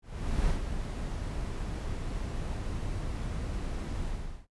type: noise with ADSR envelope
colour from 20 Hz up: brown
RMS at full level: -27 dBFS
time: 0.02-4.47 s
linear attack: 460 ms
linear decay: 110 ms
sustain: -7 dB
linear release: 400 ms
effects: noise-tail reverb RT60 0.1 s tail -19 dB re dry + resampled to 24000 Hz

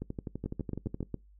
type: two click trains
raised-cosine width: 3 ms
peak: -21 / -23 dBFS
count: 6 / 13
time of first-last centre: 0.46-1.143 / 0.02-1.028 s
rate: 7.32 / 11.9 Hz
effects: noise-tail reverb RT60 0.2 s tail -23 dB re dry + added 50 Hz sine -55 dBFS peak until 1.39 s

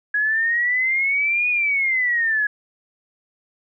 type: exponential two-way sweep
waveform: sine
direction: up then down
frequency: 1669 to 2479 to 1669 Hz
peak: -17 dBFS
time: 0.14-2.47 s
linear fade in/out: 5 ms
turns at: 1.49 s
effects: none

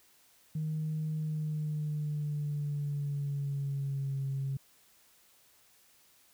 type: tone with pitch glide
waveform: sine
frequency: 155.56 to 136.21 Hz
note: D#3 to C#3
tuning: 0 to -30 cents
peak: -30 dBFS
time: 0.55-4.57 s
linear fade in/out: 5 ms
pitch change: -230 cents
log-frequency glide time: 1.15-4.25 s
effects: tanh soft clip ceiling -27 dBFS + white hiss -64 dBFS RMS until 6.33 s

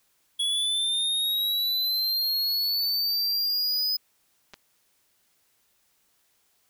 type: linear sweep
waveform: square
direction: up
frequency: 3358 to 5030 Hz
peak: -24 dBFS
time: 0.39-3.97 s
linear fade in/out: 10 ms
type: clicks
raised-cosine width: 0.2 ms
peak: -26 dBFS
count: 2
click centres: 4.536 / 4.541 s
effects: white hiss -68 dBFS RMS until 6.69 s

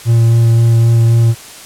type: tone with vibrato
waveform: triangle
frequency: 115.7 Hz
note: A#2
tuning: 13 cents flat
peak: -4 dBFS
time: 0.05-1.35 s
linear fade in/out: 50 ms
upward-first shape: sine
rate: 3.8 Hz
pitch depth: 11 cents each way
effects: white hiss -33 dBFS RMS until 1.65 s + low-pass 11000 Hz 12 dB/octave

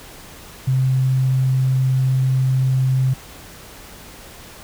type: tone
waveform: sine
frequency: 130.81 Hz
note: C3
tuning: in tune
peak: -14 dBFS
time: 0.67-3.14 s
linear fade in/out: 10 ms
effects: pink hiss -40 dBFS RMS until 4.63 s

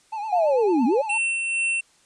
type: tone with vibrato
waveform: triangle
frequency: 853 Hz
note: G#5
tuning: 46 cents sharp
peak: -25 dBFS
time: 0.12-1.18 s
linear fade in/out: 10 ms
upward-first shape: triangle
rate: 8.9 Hz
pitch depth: 99 cents each way
type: linear two-way sweep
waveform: sine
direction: down then up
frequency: 751 to 220 to 591 Hz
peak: -17 dBFS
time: 0.32-1.02 s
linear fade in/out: 10 ms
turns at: 0.85 s
type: tone with tremolo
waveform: square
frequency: 2700 Hz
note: E7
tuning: 41 cents sharp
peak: -21 dBFS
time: 1.09-1.81 s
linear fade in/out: 10 ms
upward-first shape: sine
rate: 2.2 Hz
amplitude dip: 35%
effects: white hiss -59 dBFS RMS until 2.05 s + resampled to 22050 Hz

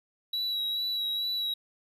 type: tone with vibrato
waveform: triangle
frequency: 3900 Hz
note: B7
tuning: 23 cents flat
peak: -27 dBFS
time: 0.33-1.54 s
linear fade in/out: 5 ms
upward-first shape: sine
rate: 2.3 Hz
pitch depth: 24 cents each way
effects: none

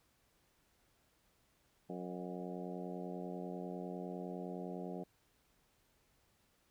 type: harmonic tone with a mistuned harmonic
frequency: 90 Hz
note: F#2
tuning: 47 cents flat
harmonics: 2 / 3 / 4 / 5 / 6 / 7 / 8 / 9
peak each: -45 / -49 / -48 / -49 / -54 / -51 / -52 / -58 dBFS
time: 1.89-5.04 s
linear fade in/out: 10 ms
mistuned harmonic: 7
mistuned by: -29 cents
effects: pink hiss -74 dBFS RMS until 6.7 s

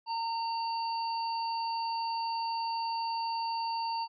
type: harmonic tone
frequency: 916 Hz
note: A#5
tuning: 31 cents flat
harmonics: 1 / 3 / 5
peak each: -31 / -47 / -40 dBFS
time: 0.06-4.08 s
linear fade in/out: 50 ms
effects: none

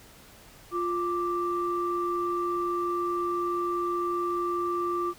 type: tone pair together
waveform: sine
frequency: 350 / 1175 Hz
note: F4 / D6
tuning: +4 / +1 cents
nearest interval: octave + major sixth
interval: 2097 cents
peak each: -28 dBFS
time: 0.71-5.14 s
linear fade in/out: 50 ms
effects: tanh soft clip ceiling -18 dBFS + pink hiss -52 dBFS RMS until 5.18 s

